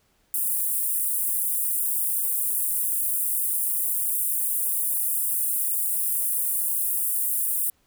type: high-pass noise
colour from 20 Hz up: pink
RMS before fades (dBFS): -25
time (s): 0.34-7.7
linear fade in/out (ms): 2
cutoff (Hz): 9200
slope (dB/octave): 48
effects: pink hiss -66 dBFS RMS until 7.86 s